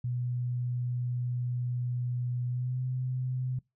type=tone with pitch glide; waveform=sine; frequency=123.1 to 127.66 Hz; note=B2 to C3; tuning=-5 to -42 cents; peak=-29 dBFS; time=0.04-3.59 s; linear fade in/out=5 ms; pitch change=+63 cents; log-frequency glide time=2.48-2.81 s; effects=noise-tail reverb RT60 0.2 s tail -23 dB re dry